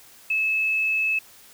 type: tone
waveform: sine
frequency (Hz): 2600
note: E7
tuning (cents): -24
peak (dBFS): -20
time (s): 0.3-1.19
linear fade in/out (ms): 5
effects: white hiss -50 dBFS RMS until 1.53 s